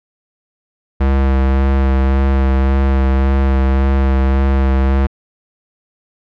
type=tone with vibrato; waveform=square; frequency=67 Hz; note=C2; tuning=42 cents sharp; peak=-11 dBFS; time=1-5.07 s; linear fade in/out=10 ms; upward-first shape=sine; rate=1.8 Hz; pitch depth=18 cents each way; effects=low-pass 2000 Hz 12 dB/octave